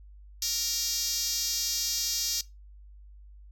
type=tone with high-pass filter; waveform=5% pulse; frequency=467.6 Hz; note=A#4; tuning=5 cents sharp; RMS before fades=-30 dBFS; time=0.42-2.41 s; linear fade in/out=2 ms; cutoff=5600 Hz; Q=1.9; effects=noise-tail reverb RT60 0.2 s tail -19 dB re dry + added 50 Hz sine -47 dBFS peak until 3.51 s

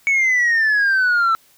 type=exponential sweep; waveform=sine; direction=down; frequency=2240 to 1318.5 Hz; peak=-11 dBFS; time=0.07-1.35 s; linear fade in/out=0 ms; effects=tanh soft clip ceiling -12 dBFS + white hiss -54 dBFS RMS until 1.57 s

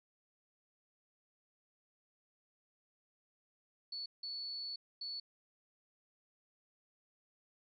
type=tone bursts at uneven times; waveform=sine; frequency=4435 Hz; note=C#8; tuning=in tune; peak=-40 dBFS; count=3; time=3.92-4.06 / 4.23-4.76 / 5.01-5.2 s; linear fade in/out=5 ms; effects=none

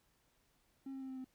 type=tone with pitch steps; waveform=triangle; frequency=270 / 267.2 / 264.4 / 261.7 / 259 Hz; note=C#4 / C4 / C4 / C4 / C4; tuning=-45 / +36 / +18 / 0 / -17 cents; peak=-40 dBFS; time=0.86-1.245 s; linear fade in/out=5 ms; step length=77 ms; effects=tanh soft clip ceiling -37 dBFS + pink hiss -75 dBFS RMS until 1.34 s

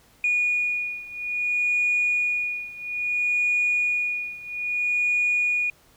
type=beating tone pair; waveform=sine; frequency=2450 / 2450.6 Hz; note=D#7 / D#7; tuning=-27 / -27 cents; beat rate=0.6 Hz; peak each=-23 / -25 dBFS; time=0.24-5.7 s; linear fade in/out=2 ms; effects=tanh soft clip ceiling -15 dBFS + pink hiss -57 dBFS RMS until 5.96 s

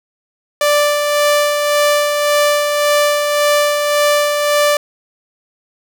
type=tone with tremolo; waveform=sawtooth; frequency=587.3 Hz; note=D5; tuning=in tune; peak=-6 dBFS; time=0.61-4.77 s; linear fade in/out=2 ms; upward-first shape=sine; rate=1.8 Hz; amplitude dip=40%; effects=none

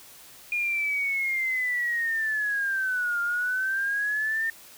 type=linear two-way sweep; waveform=sine; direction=down then up; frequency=2437 to 1396.9 to 1817 Hz; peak=-24 dBFS; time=0.52-4.5 s; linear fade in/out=2 ms; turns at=3.21 s; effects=white hiss -49 dBFS RMS until 4.77 s

